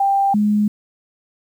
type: tone pair in turn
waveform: sine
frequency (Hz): 790 / 209.2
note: G5 / G#3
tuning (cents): +13 / +13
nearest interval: octave + major seventh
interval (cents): 2300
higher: first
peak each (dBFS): -13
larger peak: neither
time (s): 0-0.34 / 0.34-0.68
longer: neither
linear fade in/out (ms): 5
effects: 8-bit